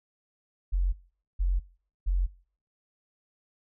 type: tone bursts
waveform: sine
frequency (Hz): 45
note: F#1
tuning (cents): -47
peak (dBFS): -22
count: 3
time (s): 0.72-2.27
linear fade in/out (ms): 20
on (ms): 210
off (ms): 460
effects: noise-tail reverb RT60 0.5 s tail -22 dB re dry